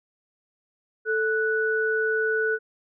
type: tone pair together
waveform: sine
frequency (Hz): 440 / 1480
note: A4 / F#6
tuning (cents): 0 / 0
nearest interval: octave + major sixth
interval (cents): 2100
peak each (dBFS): -24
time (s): 1.05-2.59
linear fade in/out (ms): 50
effects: none